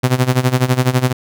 sawtooth tone with tremolo, 127.3 Hz, C3, 47 cents flat, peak -5 dBFS, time 0.03-1.13 s, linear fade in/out 10 ms, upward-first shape sine, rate 12 Hz, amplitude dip 85%, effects none

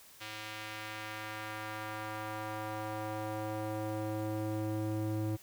square tone with band-pass filter sweep, 107.7 Hz, A2, 37 cents flat, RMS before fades -38 dBFS, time 0.2-5.37 s, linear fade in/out 20 ms, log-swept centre 3000 to 260 Hz, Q 0.99, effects white hiss -57 dBFS RMS until 5.42 s

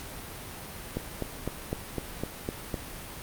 click train, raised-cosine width 2 ms, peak -16 dBFS, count 8, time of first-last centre 0.97-2.742 s, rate 3.95 Hz, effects pink hiss -41 dBFS RMS until 3.22 s + Opus 48 kbps

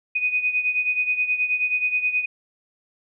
sine beating tone pair, 2488 / 2497.4 Hz, D#7 / D#7, -1 / +6 cents, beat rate 9.4 Hz, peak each -21 / -26 dBFS, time 0.15-2.26 s, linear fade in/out 10 ms, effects none

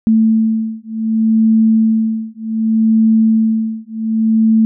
sine beating tone pair, 221.4 / 222.06 Hz, A3 / A3, +11 / +16 cents, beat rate 0.66 Hz, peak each -13 dBFS, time 0.07-4.65 s, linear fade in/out 0 ms, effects none

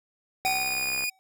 square tone with exponential decay, 760 Hz, F#5, 46 cents sharp, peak -24 dBFS, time 0.45-1.19 s, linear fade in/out 0 ms, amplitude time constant 160 ms
sawtooth tone with tremolo, 2456 Hz, D#7, 23 cents flat, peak -22 dBFS, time 0.45-1.1 s, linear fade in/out 10 ms, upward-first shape sine, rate 19 Hz, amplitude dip 25%
click train, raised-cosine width 0.5 ms, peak -24 dBFS, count 40, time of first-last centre 0.45-1.038 s, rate 66.3 Hz
effects none

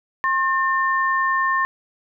sine tone pair together, 1070.3 / 1800 Hz, C6 / A6, +39 / +39 cents, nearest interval major sixth, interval 900 cents, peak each -19 / -21 dBFS, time 0.24-1.65 s, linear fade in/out 0 ms, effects none

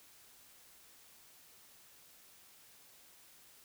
silence, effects white hiss -61 dBFS RMS until 3.64 s

